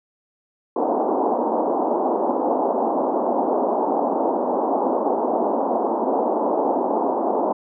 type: band-pass noise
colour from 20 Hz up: white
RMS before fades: -21 dBFS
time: 0.76-7.53 s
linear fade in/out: 5 ms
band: 230 to 920 Hz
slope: 48 dB/octave
effects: none